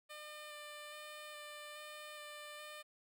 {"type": "tone with vibrato", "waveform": "10% pulse", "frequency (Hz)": 599, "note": "D5", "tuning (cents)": 34, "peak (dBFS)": -40, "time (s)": [0.09, 2.83], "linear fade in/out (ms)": 20, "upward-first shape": "square", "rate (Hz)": 1.2, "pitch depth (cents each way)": 10, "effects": []}